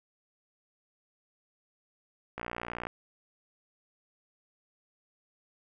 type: click train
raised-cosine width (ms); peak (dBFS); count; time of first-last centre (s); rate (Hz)
0.5; -21; 30; 2.38-2.869; 59.3
effects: none